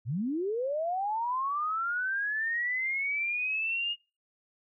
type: linear sweep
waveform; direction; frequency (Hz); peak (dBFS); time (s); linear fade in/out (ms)
sine; up; 99.5 to 2870; -28; 0.05-3.96; 50
effects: noise-tail reverb RT60 0.3 s tail -24 dB re dry